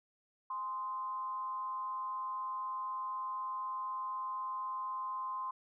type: tone with frequency modulation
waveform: sine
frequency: 1040 Hz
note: C6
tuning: 11 cents flat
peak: -36 dBFS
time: 0.5-5.51 s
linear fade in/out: 5 ms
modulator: 208 Hz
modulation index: 0.33
effects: none